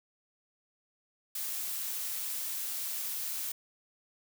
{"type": "noise", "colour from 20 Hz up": "blue", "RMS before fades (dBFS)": -36, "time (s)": [1.35, 3.52], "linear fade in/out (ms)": 5, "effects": []}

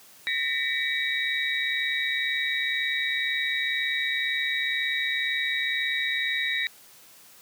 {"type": "tone cluster", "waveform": "sine", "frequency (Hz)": [1836, 1978, 2285, 3813], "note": ["A#6", "B6", "D7", "A#7"], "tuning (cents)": [-27, 2, -48, 38], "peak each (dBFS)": -30, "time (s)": [0.27, 6.67], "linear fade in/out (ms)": 0, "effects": ["white hiss -52 dBFS RMS until 7.41 s", "high-pass 100 Hz 12 dB/octave"]}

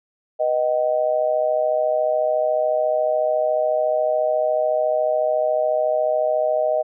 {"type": "tone with amplitude modulation", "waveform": "sine", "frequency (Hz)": 622.3, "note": "D#5", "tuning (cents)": 0, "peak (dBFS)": -13, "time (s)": [0.39, 6.83], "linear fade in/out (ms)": 20, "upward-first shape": "sine", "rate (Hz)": 134, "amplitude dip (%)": 85, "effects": []}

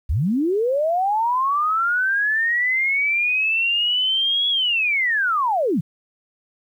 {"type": "linear two-way sweep", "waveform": "sine", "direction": "up then down", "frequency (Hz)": [53.5, 3373, 127.8], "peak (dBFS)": -17, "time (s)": [0.09, 5.81], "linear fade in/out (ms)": 10, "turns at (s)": 4.49, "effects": ["9-bit"]}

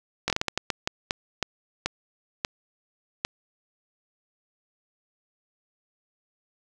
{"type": "slowing click train", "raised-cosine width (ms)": 0.2, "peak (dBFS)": -7, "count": 14, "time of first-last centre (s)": [0.28, 3.249], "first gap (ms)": 20, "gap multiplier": 1.36, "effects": []}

